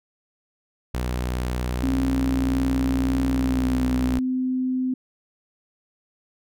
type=tone; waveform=sawtooth; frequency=61.74 Hz; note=B1; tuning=in tune; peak=-20 dBFS; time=0.94-4.19 s; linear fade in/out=5 ms
type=tone with pitch glide; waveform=sine; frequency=267.6 to 256.6 Hz; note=C4 to C4; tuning=+39 to -34 cents; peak=-21 dBFS; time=1.83-4.94 s; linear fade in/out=5 ms; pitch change=-73 cents; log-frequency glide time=3.31-3.79 s
effects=none